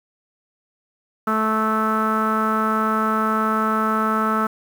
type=tone with low-pass filter; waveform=sawtooth; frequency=218.5 Hz; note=A3; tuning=12 cents flat; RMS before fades=-20 dBFS; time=1.27-4.47 s; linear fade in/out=5 ms; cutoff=1300 Hz; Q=8; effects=7-bit